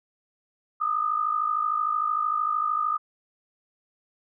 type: tone pair together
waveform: sine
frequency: 1215.8 / 1269 Hz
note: D#6 / D#6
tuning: -40 / +34 cents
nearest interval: minor second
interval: 74 cents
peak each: -24 / -28 dBFS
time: 0.8-2.98 s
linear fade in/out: 20 ms
effects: none